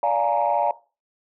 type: chord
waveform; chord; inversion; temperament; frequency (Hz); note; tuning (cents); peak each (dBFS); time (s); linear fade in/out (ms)
sine; Bb dominant seventh; first; just; 582.7 / 699.2 / 839.1 / 932.3; D5 / F5 / Ab5 / Bb5; -14 / +2 / +18 / 0; -23; 0.03-0.71; 2
effects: noise-tail reverb RT60 0.3 s tail -17 dB re dry + tanh soft clip ceiling -11 dBFS